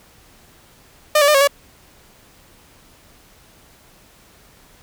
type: tone with pitch steps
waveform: sawtooth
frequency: 605 / 571 / 602 / 549 / 567 Hz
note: D#5 / D5 / D5 / C#5 / C#5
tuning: -49 / -49 / +43 / -17 / +39 cents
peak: -7 dBFS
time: 1.15-1.475 s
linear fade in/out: 5 ms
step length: 65 ms
effects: pink hiss -50 dBFS RMS until 4.82 s